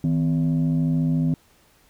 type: tone pair together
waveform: sine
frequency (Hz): 160 / 254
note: D#3 / B3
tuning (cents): +49 / +49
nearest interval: minor sixth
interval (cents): 800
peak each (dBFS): -18 / -21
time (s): 0.04-1.34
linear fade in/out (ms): 2
effects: tanh soft clip ceiling -15 dBFS + pink hiss -58 dBFS RMS until 1.89 s